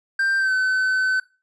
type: tone with pitch glide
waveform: triangle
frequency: 1575 to 1519.6 Hz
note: G6 to F#6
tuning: +8 to +46 cents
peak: -16 dBFS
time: 0.19-1.2 s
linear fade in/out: 5 ms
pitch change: -62 cents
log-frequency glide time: 0.38-0.53 s
effects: noise-tail reverb RT60 0.3 s tail -19 dB re dry + resampled to 24000 Hz